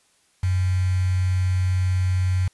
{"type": "tone with quantisation", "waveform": "sine", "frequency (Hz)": 92.2, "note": "F#2", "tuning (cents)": -6, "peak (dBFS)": -18, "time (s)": [0.43, 2.48], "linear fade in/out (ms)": 5, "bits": 6, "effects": ["white hiss -62 dBFS RMS until 2.53 s", "resampled to 24000 Hz"]}